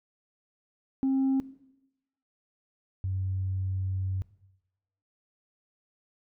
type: tone pair in turn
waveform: sine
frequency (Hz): 267.4 / 94.54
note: C4 / F#2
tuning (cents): +38 / +38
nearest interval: octave + tritone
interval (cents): 1800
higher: first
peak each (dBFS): -21 / -27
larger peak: first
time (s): 1.03-1.4 / 3.04-4.22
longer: second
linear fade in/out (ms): 0
effects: noise-tail reverb RT60 0.9 s tail -19 dB re dry + tanh soft clip ceiling -21 dBFS